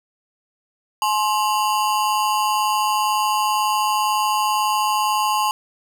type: ring-modulated tone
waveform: square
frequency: 954 Hz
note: A#5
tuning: 40 cents sharp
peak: -15 dBFS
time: 1.02-5.51 s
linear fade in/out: 0 ms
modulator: 103 Hz
effects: none